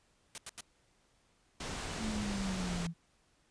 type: noise bursts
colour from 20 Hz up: white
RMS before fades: -42 dBFS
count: 3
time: 0.35-0.607 s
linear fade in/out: 0 ms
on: 29 ms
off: 85 ms
type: low-pass noise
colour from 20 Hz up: pink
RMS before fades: -40 dBFS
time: 1.6-2.87 s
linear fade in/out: 5 ms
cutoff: 9100 Hz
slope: 24 dB/octave
type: exponential sweep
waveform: sine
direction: down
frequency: 224.2 to 164.8 Hz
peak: -35 dBFS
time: 1.98-2.94 s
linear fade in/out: 50 ms
effects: pink hiss -71 dBFS RMS until 3.5 s + resampled to 22050 Hz